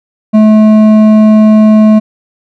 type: tone with hard clipping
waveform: sine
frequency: 215.6 Hz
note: A3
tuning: 35 cents flat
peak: -3 dBFS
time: 0.33-2 s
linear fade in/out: 20 ms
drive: 8 dB
effects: none